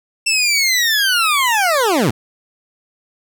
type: linear sweep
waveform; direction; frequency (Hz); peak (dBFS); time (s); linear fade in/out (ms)
20% pulse; down; 2692 to 93.5; -8; 0.26-2.11; 10
effects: none